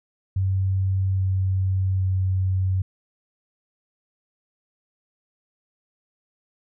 sine tone with pitch steps, 95.4 / 94.69 / 93.98 Hz, G2 / F#2 / F#2, -47 / +41 / +28 cents, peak -19 dBFS, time 0.36-2.82 s, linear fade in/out 5 ms, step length 820 ms, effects none

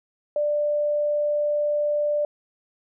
sine tone, 591 Hz, D5, 11 cents sharp, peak -20 dBFS, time 0.36-2.25 s, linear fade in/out 2 ms, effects none

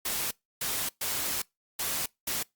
white noise bursts at uneven times, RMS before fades -31 dBFS, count 5, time 0.05-0.31 / 0.61-0.89 / 1.01-1.42 / 1.79-2.06 / 2.27-2.43 s, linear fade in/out 5 ms, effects noise-tail reverb RT60 0.2 s tail -25 dB re dry + Opus 48 kbps

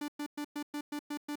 45% pulse tone bursts, 293.7 Hz, D4, in tune, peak -35 dBFS, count 8, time 0.01-1.356 s, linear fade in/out 5 ms, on 72 ms, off 110 ms, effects 11-bit

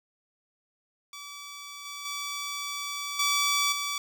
10% pulse tone with level steps, 1151 Hz, D6, 35 cents flat, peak -32 / -29 / -24 / -15 / -21 dBFS, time 1.13-3.98 s, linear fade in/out 2 ms, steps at 1.85 / 2.05 / 3.19 / 3.72 s, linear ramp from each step 5 ms, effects none

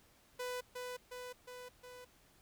sawtooth tone with echo, 497.5 Hz, B4, 13 cents sharp, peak -35 dBFS, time 0.39-0.61 s, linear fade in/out 10 ms, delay 360 ms, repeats 4, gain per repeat -3 dB, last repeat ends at 2.05 s, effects pink hiss -67 dBFS RMS until 2.41 s

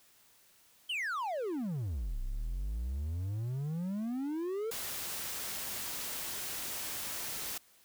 triangle exponential two-way sweep, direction down then up, 3182 to 30.35 to 464.1 Hz, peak -31 dBFS, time 0.89-4.71 s, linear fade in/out 10 ms, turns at 2.2 s
white noise, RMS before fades -39 dBFS, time 4.71-7.58 s, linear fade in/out 5 ms
effects white hiss -64 dBFS RMS until 7.84 s

